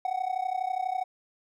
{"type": "tone with amplitude modulation", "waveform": "triangle", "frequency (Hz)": 746, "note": "F#5", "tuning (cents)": 14, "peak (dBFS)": -21, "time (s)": [0.05, 1.04], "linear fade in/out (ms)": 2, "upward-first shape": "sine", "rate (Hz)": 32.2, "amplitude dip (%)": 90, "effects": ["tanh soft clip ceiling -19 dBFS"]}